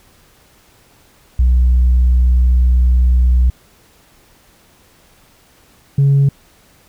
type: tone pair in turn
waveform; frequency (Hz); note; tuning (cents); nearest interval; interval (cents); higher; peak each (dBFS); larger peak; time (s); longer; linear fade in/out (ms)
sine; 62 / 139.19; B1 / C#3; +7 / +7; octave + major second; 1400; second; -6; neither; 1.39-3.5 / 5.98-6.29; first; 5
effects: tanh soft clip ceiling -6 dBFS + pink hiss -50 dBFS RMS until 6.88 s